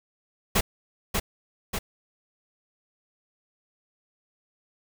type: noise with echo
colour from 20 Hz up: pink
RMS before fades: -21 dBFS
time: 0.55-0.61 s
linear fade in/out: 10 ms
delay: 590 ms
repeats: 2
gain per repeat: -4 dB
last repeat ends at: 1.79 s
effects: none